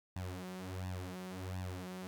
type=tone with flanger; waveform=sawtooth; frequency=92.2 Hz; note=F#2; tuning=6 cents flat; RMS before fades=-43 dBFS; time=0.16-2.07 s; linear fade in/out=0 ms; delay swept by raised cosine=1.1 to 5.7 ms; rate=1.4 Hz; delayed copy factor=+1; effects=none